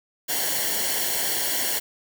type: noise with comb filter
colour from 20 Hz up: white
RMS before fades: -25 dBFS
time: 0.28-1.8 s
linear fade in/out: 20 ms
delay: 0.8 ms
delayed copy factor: -0.7
effects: none